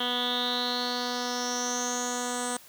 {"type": "tone with low-pass filter sweep", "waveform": "10% pulse", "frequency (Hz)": 245.6, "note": "B3", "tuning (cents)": -9, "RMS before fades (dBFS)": -30, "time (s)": [0, 2.57], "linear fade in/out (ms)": 5, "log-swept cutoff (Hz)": [3200, 8300], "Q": 8.4, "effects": ["white hiss -52 dBFS RMS until 2.68 s", "high-pass 80 Hz 12 dB/octave"]}